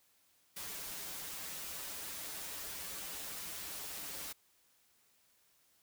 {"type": "noise with comb filter", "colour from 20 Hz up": "white", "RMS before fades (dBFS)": -44, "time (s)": [0.56, 4.33], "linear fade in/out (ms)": 10, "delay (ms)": 8.3, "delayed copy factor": -0.75, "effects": ["white hiss -71 dBFS RMS until 5.82 s"]}